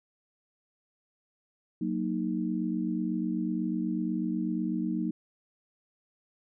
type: chord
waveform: sine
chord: D# minor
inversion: first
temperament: equal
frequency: 185 / 233.1 / 311.1 Hz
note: F#3 / A#3 / D#4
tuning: 0 / 0 / 0 cents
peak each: -32 dBFS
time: 1.81-5.11 s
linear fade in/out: 5 ms
effects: none